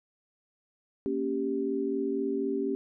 sine chord, G diminished, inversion first, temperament equal, 233.1 / 277.2 / 392 Hz, Bb3 / Db4 / G4, 0 / 0 / 0 cents, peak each -35 / -31 / -30 dBFS, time 1.06-2.75 s, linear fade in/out 0 ms, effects none

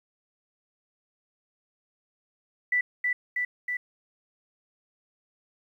sine tone with echo, 1975.5 Hz, B6, in tune, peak -21 dBFS, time 2.72-2.81 s, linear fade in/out 5 ms, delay 320 ms, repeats 3, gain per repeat -2 dB, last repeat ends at 3.77 s, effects 10-bit

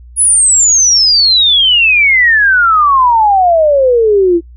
sine exponential sweep, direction down, 10548 to 329.6 Hz, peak -5 dBFS, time 0.16-4.41 s, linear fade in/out 50 ms, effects noise-tail reverb RT60 0.1 s tail -26 dB re dry + added 60 Hz sine -32 dBFS peak until 4.56 s

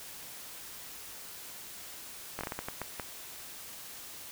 slowing click train, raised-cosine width 0.5 ms, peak -20 dBFS, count 9, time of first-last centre 2.39-2.998 s, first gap 19 ms, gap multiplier 1.38, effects white hiss -46 dBFS RMS until 4.31 s

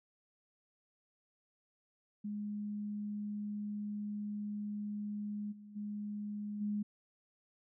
sine tone with level steps, 207.7 Hz, G#3, in tune, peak -37 / -50 / -38 / -33 dBFS, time 2.24-6.83 s, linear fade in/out 10 ms, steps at 5.51 / 5.75 / 6.6 s, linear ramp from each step 20 ms, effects none

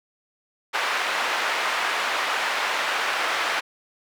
white band-pass noise, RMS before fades -25 dBFS, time 0.73-3.61 s, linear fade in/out 20 ms, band 710 to 2000 Hz, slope 12 dB/octave, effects none

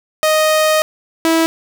sawtooth tone pair in turn, 622.3 / 326.4 Hz, D#5 / E4, 0 / -17 cents, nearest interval major seventh, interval 1117 cents, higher first, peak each -7 dBFS, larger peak neither, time 0.23-0.82 / 1.25-1.46 s, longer first, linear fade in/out 0 ms, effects none

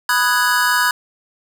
square chord, G# minor seventh, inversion first, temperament equal, 987.8 / 1244.5 / 1480 / 1661.2 Hz, B5 / D#6 / F#6 / G#6, 0 / 0 / 0 / 0 cents, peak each -20 / -23 / -20 / -19 dBFS, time 0.09-0.91 s, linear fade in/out 2 ms, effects none

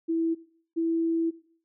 sine tone pair in turn, 328.7 / 329.9 Hz, E4 / E4, -5 / +1 cents, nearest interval unison, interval 6 cents, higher second, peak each -23 dBFS, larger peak neither, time 0.08-0.35 / 0.76-1.31 s, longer second, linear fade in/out 20 ms, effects noise-tail reverb RT60 0.5 s tail -17 dB re dry

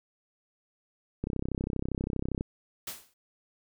click train, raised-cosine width 3 ms, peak -18 dBFS, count 39, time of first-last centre 1.24-2.409 s, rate 32.5 Hz
white noise with exponential decay, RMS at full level -34 dBFS, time 2.87-3.14 s, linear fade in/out 5 ms, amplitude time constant 57 ms
effects none

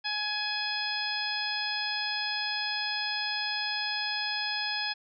harmonic tone, 840 Hz, G#5, 19 cents sharp, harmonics 1 / 2 / 3 / 4 / 5 / 6, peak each -38 / -35 / -37 / -37 / -38 / -34 dBFS, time 0.04-4.94 s, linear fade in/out 20 ms, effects none

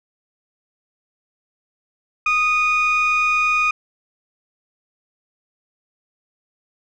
sine tone pair together, 1244.5 / 2463 Hz, D#6 / D#7, 0 / -18 cents, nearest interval octave, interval 1182 cents, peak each -17 / -15 dBFS, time 2.26-3.71 s, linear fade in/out 5 ms, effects tanh soft clip ceiling -12 dBFS

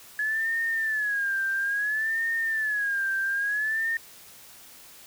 sine tone with vibrato, 1697 Hz, G#6, 37 cents sharp, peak -24 dBFS, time 0.19-3.97 s, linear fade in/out 2 ms, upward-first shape sine, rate 0.59 Hz, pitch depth 130 cents each way, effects white hiss -49 dBFS RMS until 5.06 s

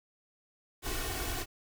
pink noise with comb filter, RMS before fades -35 dBFS, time 0.82-1.46 s, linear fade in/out 50 ms, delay 2.7 ms, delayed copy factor +0.85, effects none

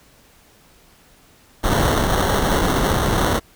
pink noise with sample-and-hold, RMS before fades -18 dBFS, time 1.63-3.4 s, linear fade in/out 20 ms, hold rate 2450 Hz, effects pink hiss -52 dBFS RMS until 3.55 s

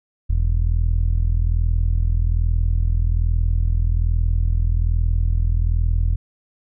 sawtooth tone with low-pass filter, 41.2 Hz, E1, in tune, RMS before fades -18 dBFS, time 0.29-6.16 s, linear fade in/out 10 ms, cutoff 85 Hz, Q 1.7, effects none

